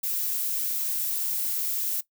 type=noise; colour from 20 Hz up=violet; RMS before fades=-28 dBFS; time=0.03-2.01 s; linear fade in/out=10 ms; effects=noise-tail reverb RT60 0.1 s tail -17 dB re dry